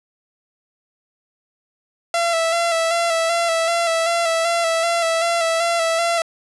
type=tone with vibrato; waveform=sawtooth; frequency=669 Hz; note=E5; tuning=25 cents sharp; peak=-13 dBFS; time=2.14-6.22 s; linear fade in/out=2 ms; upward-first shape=square; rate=2.6 Hz; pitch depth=30 cents each way; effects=resampled to 24000 Hz + 7-bit